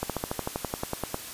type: slowing click train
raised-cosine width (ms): 1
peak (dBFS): -14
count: 14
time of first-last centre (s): 0.03-1.144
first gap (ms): 67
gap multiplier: 1.04
effects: white hiss -40 dBFS RMS until 1.33 s + resampled to 32000 Hz